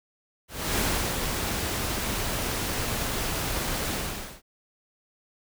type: noise with ADSR envelope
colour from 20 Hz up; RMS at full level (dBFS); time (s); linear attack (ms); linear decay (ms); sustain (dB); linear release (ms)
pink; -25; 0.48-4.42; 300; 370; -4; 500
effects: none